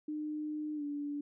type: tone with pitch glide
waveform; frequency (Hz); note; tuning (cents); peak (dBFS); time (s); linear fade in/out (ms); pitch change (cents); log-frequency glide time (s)
sine; 303.2 to 289.7; D#4 to D4; -45 to -24; -35; 0.08-1.21; 5; -79; 0.75-0.83
effects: none